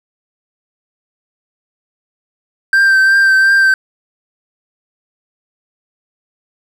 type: tone with vibrato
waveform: triangle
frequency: 1568 Hz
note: G6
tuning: in tune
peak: -5 dBFS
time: 2.73-3.74 s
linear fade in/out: 2 ms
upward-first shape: triangle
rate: 2.8 Hz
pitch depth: 27 cents each way
effects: none